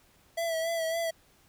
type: tone with vibrato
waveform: square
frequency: 659 Hz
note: E5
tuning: 1 cent flat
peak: -29 dBFS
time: 0.37-1.11 s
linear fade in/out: 10 ms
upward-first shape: sine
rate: 3.6 Hz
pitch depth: 37 cents each way
effects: pink hiss -63 dBFS RMS until 1.48 s